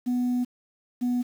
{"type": "tone pair in turn", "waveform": "sine", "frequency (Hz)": [246.9, 245.7], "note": ["B3", "B3"], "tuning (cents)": [0, -9], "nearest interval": "unison", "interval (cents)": 9, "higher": "first", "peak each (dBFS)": -20, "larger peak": "neither", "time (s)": [[0.06, 0.45], [1.01, 1.23]], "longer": "first", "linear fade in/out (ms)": 20, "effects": ["tanh soft clip ceiling -21 dBFS", "8-bit"]}